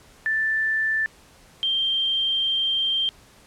sine tone pair in turn, 1765 / 3163 Hz, A6 / G7, +5 / +15 cents, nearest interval minor seventh, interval 1010 cents, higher second, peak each -20 dBFS, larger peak neither, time 0.26-1.06 / 1.63-3.09 s, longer second, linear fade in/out 0 ms, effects pink hiss -52 dBFS RMS until 3.46 s + low-pass 11000 Hz 12 dB/octave

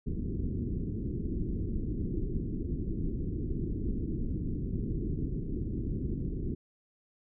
pink low-pass noise, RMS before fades -33 dBFS, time 0.06-6.55 s, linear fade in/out 10 ms, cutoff 380 Hz, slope 48 dB/octave, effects none

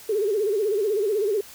sine tone with vibrato, 415 Hz, G#4, 1 cent flat, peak -20 dBFS, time 0.09-1.41 s, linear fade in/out 5 ms, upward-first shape sine, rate 16 Hz, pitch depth 130 cents each way, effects white hiss -45 dBFS RMS until 1.54 s

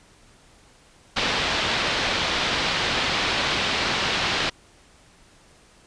white low-pass noise, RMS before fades -24 dBFS, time 1.16-4.5 s, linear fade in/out 10 ms, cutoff 4200 Hz, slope 24 dB/octave, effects pink hiss -54 dBFS RMS until 5.86 s + resampled to 22050 Hz

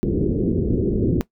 white low-pass noise, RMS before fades -20 dBFS, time 0.03-1.21 s, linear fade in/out 0 ms, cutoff 420 Hz, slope 48 dB/octave, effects noise-tail reverb RT60 0.1 s tail -18 dB re dry

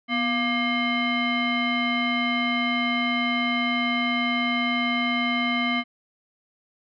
sine tone with frequency modulation, 1187 Hz, D6, 18 cents sharp, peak -21 dBFS, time 0.08-5.84 s, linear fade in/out 50 ms, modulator 942 Hz, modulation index 1.8, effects none

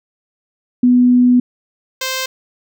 sine / 5% pulse tone pair in turn, 247.3 / 522 Hz, B3 / C5, +3 / -4 cents, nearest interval octave + minor second, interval 1293 cents, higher second, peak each -7 dBFS, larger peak neither, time 0.83-1.4 / 2.01-2.26 s, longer first, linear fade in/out 5 ms, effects none

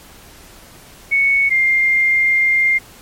sine tone pair in turn, 2216 / 2109 Hz, C#7 / C7, -1 / +13 cents, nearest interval minor second, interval 86 cents, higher first, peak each -11 dBFS, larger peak neither, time 1.11-1.5 / 1.5-2.79 s, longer second, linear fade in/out 20 ms, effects pink hiss -42 dBFS RMS until 3.01 s + MP3 64 kbps

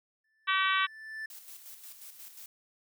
triangle tone with exponential growth, 1760 Hz, A6, in tune, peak -33 dBFS, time 0.24-1.26 s, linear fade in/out 5 ms, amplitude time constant 220 ms
harmonic tone, 382 Hz, G4, 45 cents flat, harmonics 3 / 4 / 5 / 6 / 7 / 8 / 9 / 10, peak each -29 / -31 / -33 / -35 / -36 / -37 / -38 / -39 dBFS, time 0.47-0.87 s, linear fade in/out 20 ms
blue noise with tremolo, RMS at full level -47 dBFS, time 1.3-2.46 s, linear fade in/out 2 ms, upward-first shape square, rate 5.6 Hz, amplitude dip 50%
effects none

